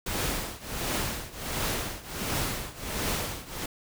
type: noise with tremolo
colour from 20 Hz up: pink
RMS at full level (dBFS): -28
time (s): 0.06-3.66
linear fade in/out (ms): 5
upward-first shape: triangle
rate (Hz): 1.4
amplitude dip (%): 90
effects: none